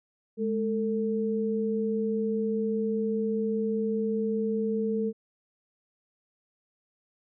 sine tone pair together, 211.2 / 447.5 Hz, G#3 / A4, +29 / +29 cents, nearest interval octave + minor second, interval 1300 cents, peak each -28 dBFS, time 0.37-5.13 s, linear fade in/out 50 ms, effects none

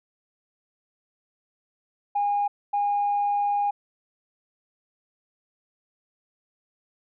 sine tone pair in turn, 816 / 816 Hz, G#5 / G#5, -31 / -31 cents, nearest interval unison, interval 0 cents, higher neither, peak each -20 dBFS, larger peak neither, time 2.15-2.48 / 2.73-3.71 s, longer second, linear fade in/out 10 ms, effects tanh soft clip ceiling -17 dBFS

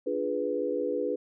sine chord, D diminished seventh, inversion none, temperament equal, 293.7 / 349.2 / 415.3 / 493.9 Hz, D4 / F4 / Ab4 / Cb5, 0 / 0 / 0 / 0 cents, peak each -34 / -36 / -32 / -30 dBFS, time 0.06-1.16 s, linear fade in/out 10 ms, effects none

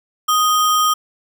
sine tone with sample-and-hold, 1244.5 Hz, D#6, in tune, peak -12 dBFS, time 0.28-0.94 s, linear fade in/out 10 ms, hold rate 4410 Hz, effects none

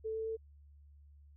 sine tone with pitch steps, 440.3 / 443.1 / 445.9 Hz, A4 / A4 / A4, +1 / +12 / +23 cents, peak -35 dBFS, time 0.04-0.37 s, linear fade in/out 20 ms, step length 110 ms, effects added 72 Hz sine -56 dBFS peak until 1.36 s

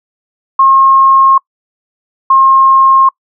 sine tone pair in turn, 1076 / 1069.9 Hz, C6 / C6, +48 / +38 cents, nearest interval unison, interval 10 cents, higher first, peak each -3 dBFS, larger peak neither, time 0.59-1.38 / 2.3-3.09 s, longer neither, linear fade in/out 5 ms, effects noise-tail reverb RT60 0.1 s tail -26 dB re dry

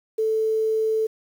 sine tone with quantisation, 440 Hz, A4, in tune, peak -19 dBFS, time 0.18-1.07 s, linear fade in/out 10 ms, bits 8, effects none

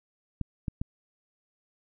clicks, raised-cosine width 5 ms, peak -18 dBFS, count 3, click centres 0.413 / 0.682 / 0.815 s, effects none

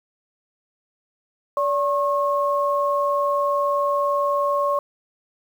sine tone pair together, 575 / 1085.5 Hz, D5 / C#6, -37 / -37 cents, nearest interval major seventh, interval 1100 cents, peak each -21 dBFS, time 1.57-4.79 s, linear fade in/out 2 ms, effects 8-bit

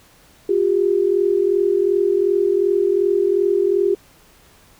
sine tone pair together, 357.3 / 400 Hz, F4 / G4, +40 / +35 cents, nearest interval major second, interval 195 cents, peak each -18 / -16 dBFS, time 0.49-3.95 s, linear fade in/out 5 ms, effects pink hiss -51 dBFS RMS until 4.79 s

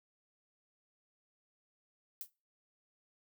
violet noise with exponential decay, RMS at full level -38 dBFS, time 2.21-2.3 s, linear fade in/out 1 ms, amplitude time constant 19 ms, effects noise-tail reverb RT60 0.3 s tail -22 dB re dry

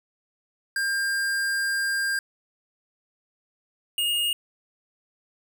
square tone pair in turn, 1600 / 2851 Hz, G6 / F7, +35 / +35 cents, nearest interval minor seventh, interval 1000 cents, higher second, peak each -24 / -23 dBFS, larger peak second, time 0.76-2.19 / 3.98-4.33 s, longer first, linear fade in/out 2 ms, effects none

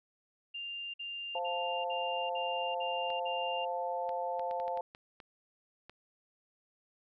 sine tone bursts, 2794 Hz, F7, in tune, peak -38 dBFS, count 7, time 0.54-3.652 s, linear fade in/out 10 ms, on 400 ms, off 52 ms
sine chord, F major, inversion second, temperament equal, 523.3 / 698.5 / 880 Hz, C5 / F5 / A5, 0 / 0 / 0 cents, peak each -37 dBFS, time 1.35-4.81 s, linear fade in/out 2 ms
clicks, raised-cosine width 0.3 ms, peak -33 dBFS, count 10, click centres 3.103 / 4.092 / 4.395 / 4.511 / 4.6 / 4.68 / 4.774 / 4.949 / 5.202 / 5.896 s
effects none

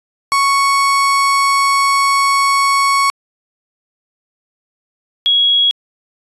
35% pulse / sine tone pair in turn, 1108.7 / 3322 Hz, C#6 / G#7, 0 / 0 cents, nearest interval octave + perfect fifth, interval 1900 cents, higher second, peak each -9 / -9 dBFS, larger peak neither, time 0.32-3.1 / 5.26-5.71 s, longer first, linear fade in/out 0 ms, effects resampled to 24000 Hz

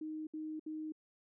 sine tone bursts, 311.1 Hz, D#4, in tune, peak -39 dBFS, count 3, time 0.01-0.922 s, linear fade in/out 5 ms, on 260 ms, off 66 ms, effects none

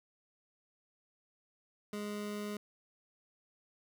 25% pulse tone, 207.7 Hz, G#3, in tune, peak -34 dBFS, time 1.93-2.57 s, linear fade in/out 2 ms, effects none

